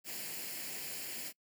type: noise with comb filter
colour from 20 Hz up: white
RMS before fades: -42 dBFS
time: 0.04-1.33 s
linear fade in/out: 50 ms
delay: 0.41 ms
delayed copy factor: +0.6
effects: noise-tail reverb RT60 0.1 s tail -25 dB re dry + high-pass 150 Hz 12 dB/octave